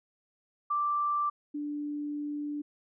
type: tone pair in turn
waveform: sine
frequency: 1174.7 / 293.7 Hz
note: D6 / D4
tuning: 0 / 0 cents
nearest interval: 2 octaves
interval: 2400 cents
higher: first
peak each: -26 / -32 dBFS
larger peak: first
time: 0.7-1.3 / 1.54-2.62 s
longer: second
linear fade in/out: 10 ms
effects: none

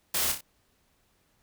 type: noise with echo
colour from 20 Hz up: white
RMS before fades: -28 dBFS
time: 0.14-0.32 s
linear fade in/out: 5 ms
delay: 30 ms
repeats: 3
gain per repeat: -6 dB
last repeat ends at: 0.41 s
effects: pink hiss -69 dBFS RMS until 1.42 s

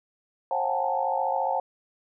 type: tone cluster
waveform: sine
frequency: 536 / 721 / 769 / 844 / 898 Hz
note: C5 / F#5 / G5 / G#5 / A5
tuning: +42 / -45 / -33 / +28 / +35 cents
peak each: -30 dBFS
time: 0.51-1.6 s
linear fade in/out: 2 ms
effects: none

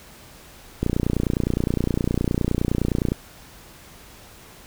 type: click train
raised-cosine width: 3 ms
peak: -8 dBFS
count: 69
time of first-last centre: 0.83-3.12 s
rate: 29.7 Hz
effects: pink hiss -46 dBFS RMS until 4.66 s

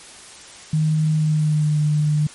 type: tone with pitch glide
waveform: sine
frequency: 155.56 to 150.52 Hz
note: D#3 to D3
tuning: 0 to +43 cents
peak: -15 dBFS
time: 0.73-2.27 s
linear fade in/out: 5 ms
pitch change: -57 cents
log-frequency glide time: 1.12-1.77 s
effects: white hiss -41 dBFS RMS until 2.34 s + MP3 48 kbps

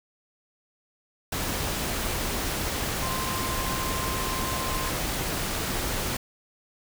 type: tone in noise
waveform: sine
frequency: 1046.5 Hz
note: C6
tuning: in tune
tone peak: -33 dBFS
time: 3.02-4.9 s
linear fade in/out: 5 ms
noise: pink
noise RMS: -29 dBFS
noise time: 1.32-6.17 s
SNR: -7 dB
effects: none

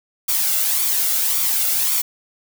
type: noise with flanger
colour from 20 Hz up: blue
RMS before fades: -19 dBFS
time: 0.28-2.02 s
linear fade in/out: 10 ms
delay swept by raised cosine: 0.87 to 1.47 ms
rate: 1.8 Hz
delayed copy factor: +0.5
effects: none

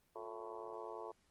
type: harmonic tone with a mistuned harmonic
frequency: 110.9 Hz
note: A2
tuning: 14 cents sharp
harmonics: 3 / 4 / 5 / 6 / 7 / 8 / 9 / 10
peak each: -53 / -49 / -55 / -52 / -58 / -53 / -53 / -55 dBFS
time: 0.15-1.12 s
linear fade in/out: 10 ms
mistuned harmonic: 3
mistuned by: +120 cents
effects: pink hiss -75 dBFS RMS until 1.3 s + Opus 24 kbps

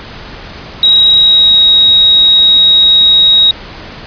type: tone with pitch glide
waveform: sine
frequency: 3818 to 3792 Hz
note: A#7 to A#7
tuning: +41 to +29 cents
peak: -3 dBFS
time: 0.83-3.51 s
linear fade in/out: 2 ms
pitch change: -12 cents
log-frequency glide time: 1.16-1.59 s
effects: pink hiss -28 dBFS RMS until 4.06 s + resampled to 11025 Hz

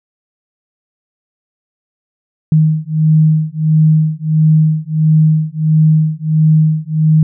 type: beating tone pair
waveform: sine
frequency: 155.56 / 157.06 Hz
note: D#3 / D#3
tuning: 0 / +17 cents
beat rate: 1.5 Hz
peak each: -11 dBFS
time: 2.52-7.23 s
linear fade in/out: 2 ms
effects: none

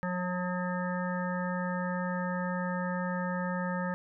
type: harmonic tone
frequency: 180.2 Hz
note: F#3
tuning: 45 cents flat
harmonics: 1 / 3 / 5 / 7 / 9 / 10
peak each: -32 / -37 / -39 / -40 / -42 / -42 dBFS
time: 0.03-3.94 s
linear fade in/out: 0 ms
effects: none

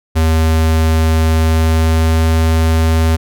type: tone with pitch glide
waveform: square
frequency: 80.2 to 80.8 Hz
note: E2 to E2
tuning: -47 to -34 cents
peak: -10 dBFS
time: 0.15-3.17 s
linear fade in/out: 20 ms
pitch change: +13 cents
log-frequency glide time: 1.39-2.29 s
effects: none

